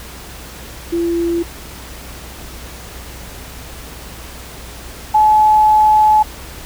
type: tone pair in turn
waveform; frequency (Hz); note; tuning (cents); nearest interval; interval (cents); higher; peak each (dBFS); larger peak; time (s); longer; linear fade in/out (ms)
sine; 340 / 856.7; F4 / A5; -46 / -46; octave + major third; 1600; second; -14 / -7; second; 0.92-1.43 / 5.14-6.23; second; 10
effects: added 61 Hz sine -35 dBFS peak until 6.65 s + pink hiss -34 dBFS RMS until 6.65 s